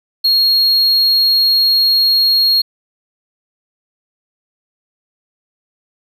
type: tone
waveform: triangle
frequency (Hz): 4280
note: C8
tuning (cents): +38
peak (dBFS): -8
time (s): 0.24-2.62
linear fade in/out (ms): 10
effects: none